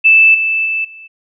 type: tone with level steps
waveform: sine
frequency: 2637 Hz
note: E7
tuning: in tune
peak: -4 / -12 / -14 / -32 dBFS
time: 0.04-1.08 s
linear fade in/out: 20 ms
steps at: 0.34 / 0.65 / 0.84 s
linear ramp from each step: 10 ms
effects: none